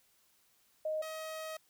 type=tone pair in turn; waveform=sine / sawtooth; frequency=622.3 / 632.8 Hz; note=D#5 / D#5; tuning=0 / +29 cents; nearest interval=unison; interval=29 cents; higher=second; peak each=-32 / -36 dBFS; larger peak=first; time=0.85-1.02 / 1.02-1.57 s; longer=second; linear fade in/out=5 ms; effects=white hiss -70 dBFS RMS until 1.69 s